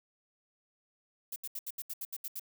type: noise bursts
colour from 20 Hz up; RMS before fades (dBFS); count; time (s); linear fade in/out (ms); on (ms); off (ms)
violet; -39; 10; 1.32-2.396; 5; 41; 74
effects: none